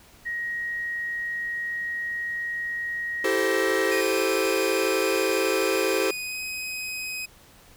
sine tone, 1887 Hz, A#6, 21 cents sharp, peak -27 dBFS, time 0.25-4.02 s, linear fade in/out 20 ms
45% pulse chord, A minor seventh, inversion second, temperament equal with one note detuned, 329.6 / 387.9 / 440 / 523.3 Hz, E4 / G4 / A4 / C5, 0 / -18 / 0 / 0 cents, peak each -30 / -26 / -28 / -28 dBFS, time 3.24-6.11 s, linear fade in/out 5 ms
sawtooth tone with pitch glide, 2459 to 2519 Hz, D#7 to D#7, -21 to +21 cents, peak -27 dBFS, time 3.91-7.26 s, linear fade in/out 10 ms, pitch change +42 cents, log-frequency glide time 6-6.39 s
effects pink hiss -53 dBFS RMS until 7.76 s

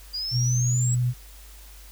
sine exponential sweep, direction up, 4785 to 7902 Hz, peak -27 dBFS, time 0.13-0.96 s, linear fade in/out 20 ms
sine tone with vibrato, 123.47 Hz, B2, in tune, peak -20 dBFS, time 0.31-1.14 s, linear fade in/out 50 ms, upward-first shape sine, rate 19 Hz, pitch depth 13 cents each way
effects added 50 Hz sine -44 dBFS peak until 1.91 s + white hiss -50 dBFS RMS until 1.91 s

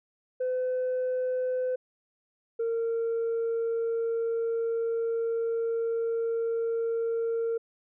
sine tone pair in turn, 508 / 459.1 Hz, B4 / A#4, +49 / -26 cents, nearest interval major second, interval 175 cents, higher first, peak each -24 dBFS, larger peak neither, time 0.4-1.76 / 2.59-7.58 s, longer second, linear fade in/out 10 ms, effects tanh soft clip ceiling -24 dBFS

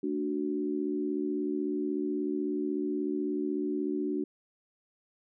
sine chord, D major, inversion second, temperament equal, 220 / 293.7 / 370 Hz, A3 / D4 / F#4, 0 / 0 / 0 cents, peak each -37 / -31 / -33 dBFS, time 0.03-4.24 s, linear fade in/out 5 ms, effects none

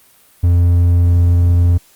triangle tone, 87 Hz, F2, 6 cents flat, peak -6 dBFS, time 0.43-1.78 s, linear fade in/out 10 ms, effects white hiss -49 dBFS RMS until 1.95 s + Opus 32 kbps

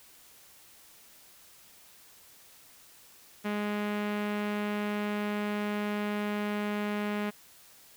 sawtooth tone with low-pass filter, 207.7 Hz, G#3, in tune, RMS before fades -32 dBFS, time 3.44-7.31 s, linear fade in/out 20 ms, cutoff 2500 Hz, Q 1.4, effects white hiss -56 dBFS RMS until 7.96 s

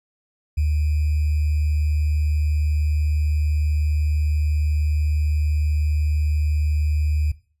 sine tone with sample-and-hold, 75.5 Hz, D2, 48 cents sharp, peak -17 dBFS, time 0.57-7.32 s, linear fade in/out 10 ms, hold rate 2450 Hz, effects noise-tail reverb RT60 0.4 s tail -18 dB re dry + resampled to 32000 Hz

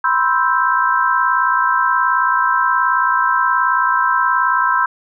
sine chord, C major seventh, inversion third, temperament equal, 987.8 / 1046.5 / 1318.5 / 1568 Hz, B5 / C6 / E6 / G6, 0 / 0 / 0 / 0 cents, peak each -18 dBFS, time 0.04-4.86 s, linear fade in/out 5 ms, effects none

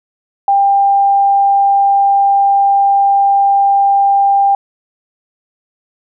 sine tone, 795 Hz, G5, 24 cents sharp, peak -7 dBFS, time 0.48-4.55 s, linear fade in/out 2 ms, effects none

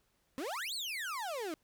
35% pulse exponential two-way sweep, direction up then down, 246.9 to 4586 to 298.2 Hz, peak -35 dBFS, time 0.38-1.54 s, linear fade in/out 0 ms, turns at 0.74 s, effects pink hiss -75 dBFS RMS until 1.63 s

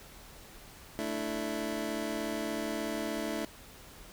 25% pulse chord, A suspended fourth, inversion none, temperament just, 220 / 293.3 / 330 Hz, A3 / D4 / E4, 0 / -2 / +2 cents, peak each -34 dBFS, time 0.99-3.45 s, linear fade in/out 0 ms, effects added 41 Hz sine -59 dBFS peak until 4.12 s + pink hiss -52 dBFS RMS until 4.12 s

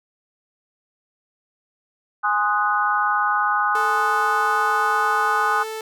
sine chord, Ab dominant seventh, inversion none, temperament equal, 830.6 / 1046.5 / 1244.5 / 1480 Hz, Ab5 / C6 / Eb6 / Gb6, 0 / 0 / 0 / 0 cents, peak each -23 / -26 / -21 / -23 dBFS, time 2.23-5.64 s, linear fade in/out 20 ms
sawtooth tone, 439.6 Hz, A4, 2 cents flat, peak -24 dBFS, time 3.75-5.81 s, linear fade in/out 2 ms
effects none

